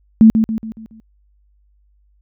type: tone with echo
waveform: sine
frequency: 221.4 Hz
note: A3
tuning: 11 cents sharp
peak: -3 dBFS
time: 0.21-0.3 s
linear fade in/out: 0 ms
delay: 140 ms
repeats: 5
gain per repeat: -7 dB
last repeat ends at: 1 s
effects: added 50 Hz sine -53 dBFS peak until 2.21 s